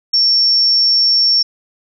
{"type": "tone", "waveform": "sine", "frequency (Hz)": 5460, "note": "F8", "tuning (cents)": -40, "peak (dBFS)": -9, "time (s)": [0.13, 1.43], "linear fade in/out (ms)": 10, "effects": []}